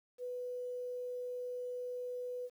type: tone with quantisation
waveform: sine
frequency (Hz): 495.5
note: B4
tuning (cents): +6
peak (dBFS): -38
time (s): 0.18-2.5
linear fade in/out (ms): 50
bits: 11
effects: none